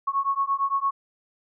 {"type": "beating tone pair", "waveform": "sine", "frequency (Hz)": [1098, 1106.8], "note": ["C#6", "C#6"], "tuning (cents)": [-17, -3], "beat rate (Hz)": 8.8, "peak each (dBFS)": -25, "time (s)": [0.07, 0.91], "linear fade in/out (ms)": 10, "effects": []}